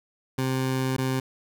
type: tone with dropouts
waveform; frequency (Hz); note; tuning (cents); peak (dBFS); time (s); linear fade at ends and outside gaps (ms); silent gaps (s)
20% pulse; 131; C3; +2; -19; 0.38-1.2; 5; 0.967-0.982
effects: none